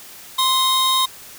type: tone pair together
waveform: 45% pulse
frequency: 1046.5 / 3745 Hz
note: C6 / A#7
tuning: 0 / +7 cents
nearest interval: octave + minor seventh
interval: 2207 cents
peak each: -18 dBFS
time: 0.38-1.06 s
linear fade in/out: 10 ms
effects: white hiss -40 dBFS RMS until 1.38 s